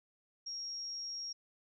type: tone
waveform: sine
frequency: 5588 Hz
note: F8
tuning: in tune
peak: -39 dBFS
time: 0.46-1.33 s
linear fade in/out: 10 ms
effects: none